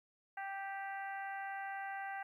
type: harmonic tone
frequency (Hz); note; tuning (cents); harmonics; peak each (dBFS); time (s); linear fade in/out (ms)
392; G4; 0; 2 / 3 / 4 / 5 / 6 / 7; -42 / -55 / -46 / -49 / -60 / -60; 0.37-2.23; 5
effects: 13-bit